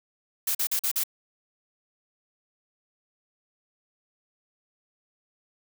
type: noise bursts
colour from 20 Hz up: blue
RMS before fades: -26 dBFS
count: 5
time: 0.47-1.037 s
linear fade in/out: 5 ms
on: 79 ms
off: 43 ms
effects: none